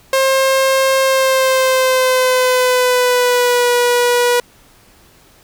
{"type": "tone with pitch glide", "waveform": "sawtooth", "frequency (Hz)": [533, 485.9], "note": ["C5", "B4"], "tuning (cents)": [32, -28], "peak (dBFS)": -7, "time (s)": [0.13, 4.4], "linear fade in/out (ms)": 2, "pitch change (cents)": -160, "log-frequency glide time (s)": [1.02, 3.71], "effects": ["pink hiss -48 dBFS RMS until 5.43 s"]}